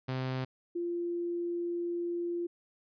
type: tone pair in turn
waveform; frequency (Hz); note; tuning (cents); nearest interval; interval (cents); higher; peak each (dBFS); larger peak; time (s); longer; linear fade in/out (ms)
sawtooth / sine; 130 / 345.6; C3 / F4; -11 / -18; octave + perfect fourth; 1693; second; -28 / -31; first; 0.08-0.45 / 0.75-2.47; second; 10
effects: resampled to 11025 Hz